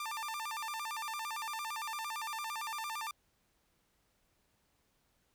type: tone with vibrato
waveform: sawtooth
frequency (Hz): 1030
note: C6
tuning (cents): -28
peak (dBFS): -34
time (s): 0-3.11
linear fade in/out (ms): 2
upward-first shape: square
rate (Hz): 8.8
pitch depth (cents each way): 250
effects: pink hiss -75 dBFS RMS until 5.34 s